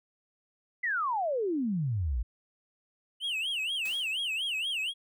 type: exponential sweep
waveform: sine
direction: down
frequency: 2059 to 51.91 Hz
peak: -27 dBFS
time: 0.83-2.23 s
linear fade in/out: 10 ms
type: tone with vibrato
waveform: triangle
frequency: 2892 Hz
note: F#7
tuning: 40 cents flat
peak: -28 dBFS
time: 3.2-4.94 s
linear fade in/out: 50 ms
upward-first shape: sine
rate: 4.2 Hz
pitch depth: 230 cents each way
type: noise with exponential decay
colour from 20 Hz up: white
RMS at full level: -43 dBFS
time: 3.85-4.31 s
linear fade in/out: 5 ms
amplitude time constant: 100 ms
effects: none